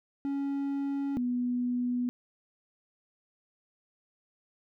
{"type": "tone pair in turn", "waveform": ["triangle", "sine"], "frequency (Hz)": [278.7, 245.9], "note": ["C#4", "B3"], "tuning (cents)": [9, -7], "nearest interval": "major second", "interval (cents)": 216, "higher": "first", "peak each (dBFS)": -27, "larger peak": "neither", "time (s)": [[0.25, 1.17], [1.17, 2.09]], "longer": "neither", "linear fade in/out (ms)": 0, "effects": []}